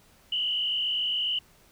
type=tone with frequency modulation; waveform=sine; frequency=2960 Hz; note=F#7; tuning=in tune; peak=-25 dBFS; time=0.32-1.39 s; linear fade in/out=5 ms; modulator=47.3 Hz; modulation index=2.3; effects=pink hiss -59 dBFS RMS until 1.71 s